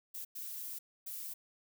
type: noise bursts at uneven times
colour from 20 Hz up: violet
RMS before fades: -43 dBFS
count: 3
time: 0.14-0.25 / 0.35-0.79 / 1.06-1.34 s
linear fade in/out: 10 ms
effects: none